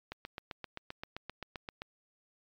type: click train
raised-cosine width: 0.3 ms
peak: -24 dBFS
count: 14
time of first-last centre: 0.12-1.819 s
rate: 7.65 Hz
effects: MP3 96 kbps